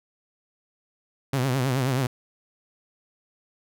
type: tone with vibrato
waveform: sawtooth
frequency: 130.6 Hz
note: C3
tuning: 3 cents flat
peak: -18 dBFS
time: 1.33-2.07 s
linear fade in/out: 5 ms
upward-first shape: triangle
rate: 9.4 Hz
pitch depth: 130 cents each way
effects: none